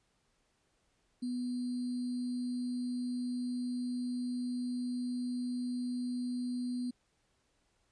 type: tone with sample-and-hold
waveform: sine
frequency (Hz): 246.9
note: B3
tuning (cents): 0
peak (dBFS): -33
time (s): 1.22-6.91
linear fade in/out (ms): 10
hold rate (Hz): 4410
effects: pink hiss -75 dBFS RMS until 7.91 s + resampled to 22050 Hz